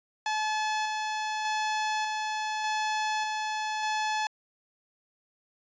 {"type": "tone with tremolo", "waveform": "sawtooth", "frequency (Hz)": 860, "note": "A5", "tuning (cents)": -40, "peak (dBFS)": -23, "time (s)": [0.26, 4.27], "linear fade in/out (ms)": 2, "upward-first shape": "square", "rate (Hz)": 0.84, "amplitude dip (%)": 25, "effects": ["resampled to 16000 Hz"]}